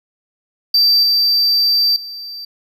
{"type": "tone with level steps", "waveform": "triangle", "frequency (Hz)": 4667, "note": "D8", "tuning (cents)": -12, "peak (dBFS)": [-8, -10, -26], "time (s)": [0.74, 2.45], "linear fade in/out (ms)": 5, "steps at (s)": [1.03, 1.96], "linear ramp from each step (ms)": 2, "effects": []}